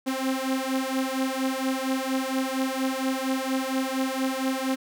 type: beating tone pair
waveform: sawtooth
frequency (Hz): 261.7 / 266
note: C4 / C4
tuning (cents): 0 / +29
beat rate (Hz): 4.3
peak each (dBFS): -24 / -24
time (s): 0.06-4.76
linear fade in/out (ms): 20
effects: none